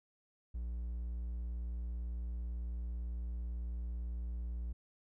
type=tone; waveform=triangle; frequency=59 Hz; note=A#1; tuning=22 cents sharp; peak=-35 dBFS; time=0.54-4.73 s; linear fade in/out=10 ms; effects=none